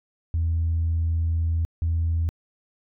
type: tone pair in turn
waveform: sine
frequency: 82.41 / 82.7 Hz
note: E2 / E2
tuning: 0 / +6 cents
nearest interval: unison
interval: 6 cents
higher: second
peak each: -19 dBFS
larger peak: neither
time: 0.34-1.65 / 1.82-2.29 s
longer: first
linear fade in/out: 0 ms
effects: tanh soft clip ceiling -17 dBFS